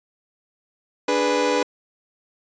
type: chord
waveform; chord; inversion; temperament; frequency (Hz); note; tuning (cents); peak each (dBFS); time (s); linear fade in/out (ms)
30% pulse; G# diminished; second; equal; 293.7 / 415.3 / 493.9; D4 / G#4 / B4; 0 / 0 / 0; -22 / -22 / -18; 1.08-1.63; 5
effects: resampled to 16000 Hz